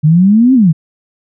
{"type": "exponential two-way sweep", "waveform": "sine", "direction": "up then down", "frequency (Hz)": [146.83, 270.3, 146.83], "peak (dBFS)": -4, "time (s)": [0.03, 0.73], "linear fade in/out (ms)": 20, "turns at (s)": 0.54, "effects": []}